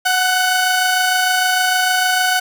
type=tone pair together; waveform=sawtooth; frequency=736.7 / 1500 Hz; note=F#5 / F#6; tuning=-8 / +23 cents; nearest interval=octave; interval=1231 cents; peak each=-13 dBFS; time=0.05-2.4 s; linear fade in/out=10 ms; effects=none